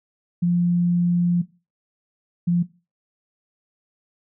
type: tone pair in turn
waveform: sine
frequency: 174.61 / 173.99 Hz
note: F3 / F3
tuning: 0 / -6 cents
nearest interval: unison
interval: 6 cents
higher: first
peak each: -16 dBFS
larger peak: neither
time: 0.42-1.42 / 2.47-2.63 s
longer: first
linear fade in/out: 10 ms
effects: noise-tail reverb RT60 0.3 s tail -18 dB re dry